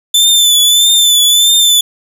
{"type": "tone with vibrato", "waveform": "sawtooth", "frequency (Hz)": 3520, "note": "A7", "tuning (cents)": 0, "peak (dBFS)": -3, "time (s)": [0.14, 1.81], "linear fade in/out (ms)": 5, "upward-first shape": "triangle", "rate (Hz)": 1.6, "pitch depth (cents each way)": 52, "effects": ["7-bit"]}